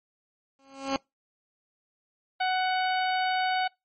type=tone with exponential growth; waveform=15% pulse; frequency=271.4 Hz; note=C#4; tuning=36 cents flat; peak=-16 dBFS; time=0.59-0.96 s; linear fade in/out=1 ms; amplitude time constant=79 ms
type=harmonic tone; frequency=744 Hz; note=F#5; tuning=9 cents sharp; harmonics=1 / 2 / 3 / 4 / 5 / 6; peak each=-25 / -31 / -35 / -37 / -39 / -41 dBFS; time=2.4-3.68 s; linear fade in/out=10 ms
effects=noise-tail reverb RT60 0.2 s tail -25 dB re dry + MP3 32 kbps